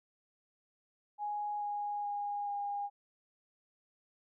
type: tone with pitch steps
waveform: sine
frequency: 830.6 / 824.4 / 818.2 / 812.1 Hz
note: G#5 / G#5 / G#5 / G#5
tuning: 0 / -13 / -26 / -39 cents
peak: -34 dBFS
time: 1.18-2.9 s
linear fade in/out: 50 ms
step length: 430 ms
effects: none